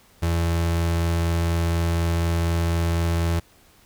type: tone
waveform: 35% pulse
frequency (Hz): 84.1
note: E2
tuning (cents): +35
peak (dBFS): -18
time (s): 0.22-3.4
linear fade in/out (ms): 10
effects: pink hiss -55 dBFS RMS until 3.85 s